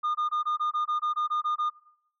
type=tone bursts; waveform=sine; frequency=1218 Hz; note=D#6; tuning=37 cents flat; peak=-22 dBFS; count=12; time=0.03-1.701 s; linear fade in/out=20 ms; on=120 ms; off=21 ms; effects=noise-tail reverb RT60 0.7 s tail -19 dB re dry + tanh soft clip ceiling -23 dBFS